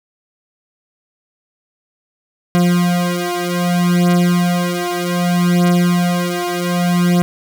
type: beating tone pair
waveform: 40% pulse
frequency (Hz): 175.8 / 176.44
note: F3 / F3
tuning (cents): +12 / +18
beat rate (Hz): 0.64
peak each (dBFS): -15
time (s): 2.55-7.22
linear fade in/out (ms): 0
effects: none